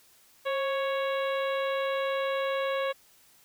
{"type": "harmonic tone with a mistuned harmonic", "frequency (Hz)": 554.4, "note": "C#5", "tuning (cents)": 0, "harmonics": [1, 2, 3, 4, 5, 6, 7], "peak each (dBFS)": [-28, -34, -38, -40, -42, -44, -45], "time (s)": [0.45, 2.93], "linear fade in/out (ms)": 20, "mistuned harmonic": 1, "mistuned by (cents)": -49, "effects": ["white hiss -60 dBFS RMS until 3.44 s"]}